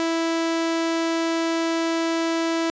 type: tone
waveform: sawtooth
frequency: 329.6 Hz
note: E4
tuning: in tune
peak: -17 dBFS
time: 0-2.7 s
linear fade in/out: 0 ms
effects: resampled to 16000 Hz